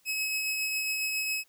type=tone with tremolo; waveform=sawtooth; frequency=2564 Hz; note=E7; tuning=49 cents flat; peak=-24 dBFS; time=0.05-1.44 s; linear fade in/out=50 ms; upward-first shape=triangle; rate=7.3 Hz; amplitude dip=30%; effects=white hiss -66 dBFS RMS until 1.48 s